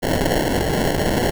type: noise with sample-and-hold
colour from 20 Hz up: white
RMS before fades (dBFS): -19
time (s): 0.02-1.31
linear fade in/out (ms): 20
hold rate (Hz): 1225
effects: none